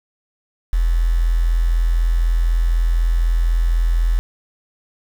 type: tone with quantisation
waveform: sine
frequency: 42 Hz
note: E1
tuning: 33 cents sharp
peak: -13 dBFS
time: 0.73-4.19 s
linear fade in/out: 0 ms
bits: 6
effects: none